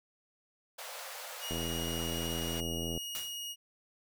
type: high-pass noise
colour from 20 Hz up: pink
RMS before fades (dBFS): -44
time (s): 0.78-2.61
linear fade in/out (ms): 10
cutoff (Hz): 480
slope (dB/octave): 96
type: tone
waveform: sawtooth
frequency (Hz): 2878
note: F#7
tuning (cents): -49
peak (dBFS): -35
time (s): 1.4-3.56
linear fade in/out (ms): 50
type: click train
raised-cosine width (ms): 2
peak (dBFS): -25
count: 123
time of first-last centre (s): 1.51-2.976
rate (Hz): 83.2
type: noise with exponential decay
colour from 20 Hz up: white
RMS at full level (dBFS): -37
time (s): 3.15-3.43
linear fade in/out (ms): 0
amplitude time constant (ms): 60
effects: none